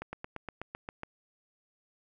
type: slowing click train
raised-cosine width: 0.5 ms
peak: -23 dBFS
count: 9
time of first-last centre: 0.02-1.034 s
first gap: 110 ms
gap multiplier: 1.04
effects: none